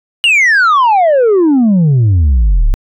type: exponential sweep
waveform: sine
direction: down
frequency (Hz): 2917 to 31.75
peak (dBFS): -3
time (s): 0.24-2.74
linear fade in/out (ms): 0
effects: tanh soft clip ceiling -5 dBFS